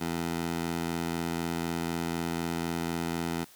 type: tone with high-pass filter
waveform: 15% pulse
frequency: 84 Hz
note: E2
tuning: 33 cents sharp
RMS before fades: -32 dBFS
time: 0-3.45 s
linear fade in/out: 20 ms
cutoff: 170 Hz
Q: 0.7
effects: white hiss -55 dBFS RMS until 3.55 s